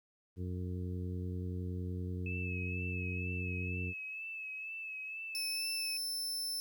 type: harmonic tone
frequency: 90.6 Hz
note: F#2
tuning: 36 cents flat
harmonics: 1 / 2 / 3 / 4 / 5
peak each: -37 / -43 / -47 / -49 / -51 dBFS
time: 0.36-3.94 s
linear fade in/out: 50 ms
type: tone with vibrato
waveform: sine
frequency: 2599 Hz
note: E7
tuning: 25 cents flat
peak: -40 dBFS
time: 2.26-5.97 s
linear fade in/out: 2 ms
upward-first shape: sine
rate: 2.1 Hz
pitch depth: 36 cents each way
type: tone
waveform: sawtooth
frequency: 5300 Hz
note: E8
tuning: 9 cents sharp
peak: -33 dBFS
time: 5.35-6.6 s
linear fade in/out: 0 ms
effects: 12-bit